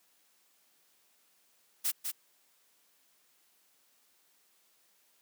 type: noise with echo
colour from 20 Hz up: blue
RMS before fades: -30 dBFS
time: 1.84-1.92 s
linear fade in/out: 20 ms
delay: 200 ms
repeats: 1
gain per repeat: -5 dB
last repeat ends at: 2.12 s
effects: white hiss -69 dBFS RMS until 5.21 s + high-pass 200 Hz 12 dB/octave